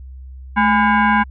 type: tone with frequency modulation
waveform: sine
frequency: 394 Hz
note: G4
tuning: 9 cents sharp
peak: -11 dBFS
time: 0.56-1.24 s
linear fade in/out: 20 ms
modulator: 609 Hz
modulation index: 2.4
effects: added 65 Hz sine -32 dBFS peak until 1.3 s